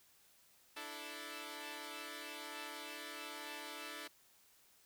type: chord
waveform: 5% pulse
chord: D suspended second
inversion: none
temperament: equal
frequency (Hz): 293.7 / 329.6 / 440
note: D4 / E4 / A4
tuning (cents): 0 / 0 / 0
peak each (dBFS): -38 / -39 / -39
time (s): 0.76-4.08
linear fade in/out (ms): 10
effects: white hiss -68 dBFS RMS until 4.85 s